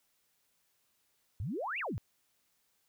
sine exponential two-way sweep, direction up then down, 81.6 to 2875 to 81.6 Hz, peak -34 dBFS, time 1.4-1.98 s, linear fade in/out 0 ms, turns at 1.79 s, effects white hiss -75 dBFS RMS until 2.88 s

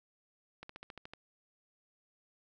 slowing click train, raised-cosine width 0.3 ms, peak -30 dBFS, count 8, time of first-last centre 0.63-1.135 s, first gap 64 ms, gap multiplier 1.04, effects none

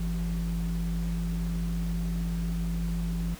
sine tone pair together, 50.54 / 170 Hz, G#1 / F3, -46 / -46 cents, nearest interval octave + major sixth, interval 2100 cents, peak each -28 dBFS, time 0-3.35 s, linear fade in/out 5 ms, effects tanh soft clip ceiling -23 dBFS + pink hiss -47 dBFS RMS until 3.39 s

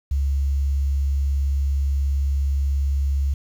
sine tone with quantisation, 69.3 Hz, C#2, in tune, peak -18 dBFS, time 0.11-3.34 s, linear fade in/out 5 ms, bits 8, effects none

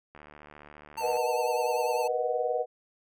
click train, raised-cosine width 0.5 ms, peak -33 dBFS, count 77, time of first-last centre 0.15-1.17 s, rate 74.5 Hz
square tone with vibrato, 884 Hz, A5, 8 cents sharp, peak -32 dBFS, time 0.97-2.08 s, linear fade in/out 10 ms, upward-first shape triangle, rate 10 Hz, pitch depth 64 cents each way
sine chord, B major seventh, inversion third, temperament equal with one note detuned, 474 / 493.9 / 622.3 / 740 Hz, A#4 / B4 / D#5 / F#5, +29 / 0 / 0 / 0 cents, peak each -33 / -30 / -32 / -32 dBFS, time 1-2.66 s, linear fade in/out 50 ms
effects none

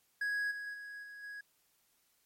triangle tone with level steps, 1661.2 Hz, G#6, in tune, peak -30 / -38 / -42 / -45 / -41 dBFS, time 0.21-1.41 s, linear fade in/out 5 ms, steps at 0.5 / 0.73 / 1.02 / 1.22 s, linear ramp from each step 20 ms, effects white hiss -73 dBFS RMS until 2.25 s + MP3 64 kbps

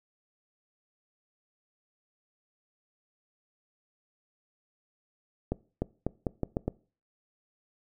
accelerating click train, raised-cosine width 2 ms, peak -15 dBFS, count 7, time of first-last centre 5.52-6.68 s, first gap 300 ms, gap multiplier 0.82, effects noise-tail reverb RT60 0.4 s tail -22 dB re dry

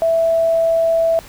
sine tone, 659.3 Hz, E5, in tune, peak -12 dBFS, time 0.02-1.19 s, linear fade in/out 0 ms, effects pink hiss -40 dBFS RMS until 1.28 s

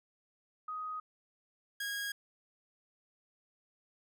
sine / sawtooth tone pair in turn, 1252 / 1639.9 Hz, D#6 / G#6, +10 / -22 cents, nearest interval perfect fourth, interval 468 cents, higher second, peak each -37 / -32 dBFS, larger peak second, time 0.68-1 / 1.8-2.12 s, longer neither, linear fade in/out 5 ms, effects none

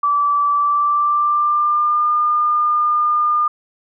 sine tone with pitch glide, 1158 to 1209.3 Hz, D6 to D#6, -25 to -50 cents, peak -13 dBFS, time 0.03-3.48 s, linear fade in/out 5 ms, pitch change +75 cents, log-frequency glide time 0.52-2.1 s, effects none

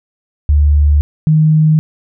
sine tone pair in turn, 73.42 / 155.57 Hz, D2 / D#3, 0 / 0 cents, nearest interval octave + minor second, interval 1300 cents, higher second, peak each -6 dBFS, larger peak neither, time 0.49-1.01 / 1.27-1.79 s, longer neither, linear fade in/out 0 ms, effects none

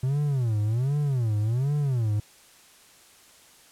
triangle tone with vibrato, 124.3 Hz, B2, 12 cents sharp, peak -20 dBFS, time 0.03-2.2 s, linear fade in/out 5 ms, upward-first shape sine, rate 1.3 Hz, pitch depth 300 cents each way, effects white hiss -54 dBFS RMS until 3.71 s + low-pass 11000 Hz 12 dB/octave

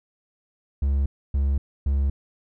triangle tone bursts, 69.3 Hz, C#2, in tune, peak -17 dBFS, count 3, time 0.82-2.1 s, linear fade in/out 5 ms, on 240 ms, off 280 ms, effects none

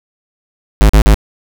square tone bursts, 52.5 Hz, G#1, 19 cents sharp, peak -4 dBFS, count 3, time 0.81-1.143 s, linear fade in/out 0 ms, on 83 ms, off 42 ms, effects none

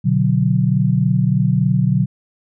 sine chord, B minor, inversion none, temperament equal, 123.47 / 146.83 / 185 Hz, B2 / D3 / F#3, 0 / 0 / 0 cents, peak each -17 dBFS, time 0.04-2.06 s, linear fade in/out 20 ms, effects none

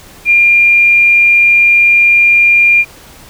sine tone, 2400 Hz, D7, 37 cents sharp, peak -4 dBFS, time 0.25-2.85 s, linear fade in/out 50 ms, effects pink hiss -37 dBFS RMS until 3.29 s

